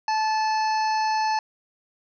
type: harmonic tone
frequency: 870 Hz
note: A5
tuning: 20 cents flat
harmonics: 1 / 2 / 3 / 5 / 6 / 7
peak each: -21 / -33 / -36 / -35 / -39 / -43 dBFS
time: 0.08-1.39 s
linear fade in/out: 2 ms
effects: none